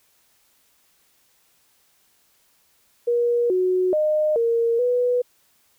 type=tone with pitch steps; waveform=sine; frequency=477.1 / 368 / 612 / 463.9 / 492 Hz; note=A#4 / F#4 / D#5 / A#4 / B4; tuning=+40 / -9 / -29 / -8 / -7 cents; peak=-17 dBFS; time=3.07-5.22 s; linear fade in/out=10 ms; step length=430 ms; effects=white hiss -62 dBFS RMS until 5.78 s